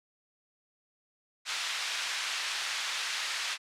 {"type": "band-pass noise", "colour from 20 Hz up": "white", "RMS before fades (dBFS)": -34, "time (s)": [1.45, 3.58], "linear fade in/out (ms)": 50, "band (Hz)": [1300, 4200], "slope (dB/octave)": 12, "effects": ["low-pass 10000 Hz 12 dB/octave"]}